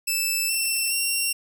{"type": "tone with pitch steps", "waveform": "10% pulse", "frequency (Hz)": [2637, 2691, 2746], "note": ["E7", "E7", "F7"], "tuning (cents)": [0, 35, -30], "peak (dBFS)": -14, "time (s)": [0.07, 1.33], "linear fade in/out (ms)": 10, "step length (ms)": 420, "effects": []}